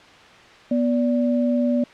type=tone pair together; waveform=sine; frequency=244.3 / 581 Hz; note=B3 / D5; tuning=-19 / -19 cents; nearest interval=octave + minor third; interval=1500 cents; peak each=-18 / -24 dBFS; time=0.71-1.84 s; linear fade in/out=5 ms; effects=white hiss -46 dBFS RMS until 1.93 s + low-pass 3000 Hz 12 dB/octave